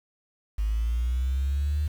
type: linear sweep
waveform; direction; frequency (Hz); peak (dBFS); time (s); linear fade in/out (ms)
triangle; up; 51.3 to 76.3; -19; 0.58-1.88; 10
effects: tanh soft clip ceiling -21 dBFS + 8-bit